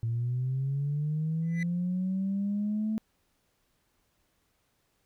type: linear sweep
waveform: sine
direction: up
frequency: 113 to 220 Hz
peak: -26 dBFS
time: 0.03-2.98 s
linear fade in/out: 0 ms
type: tone with exponential growth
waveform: triangle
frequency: 2001 Hz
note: B6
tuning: 22 cents sharp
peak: -28 dBFS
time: 1.42-1.63 s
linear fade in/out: 2 ms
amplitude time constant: 44 ms
effects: tanh soft clip ceiling -23 dBFS + pink hiss -73 dBFS RMS until 5.05 s